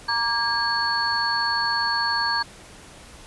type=tone cluster; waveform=sine; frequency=931 / 1166 / 1625 / 4421 Hz; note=A#5 / D6 / G#6 / C#8; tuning=-2 / -13 / -38 / -5 cents; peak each=-26 / -30 / -25 / -25 dBFS; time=0.08-2.43 s; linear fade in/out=10 ms; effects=pink hiss -45 dBFS RMS until 3.26 s + resampled to 24000 Hz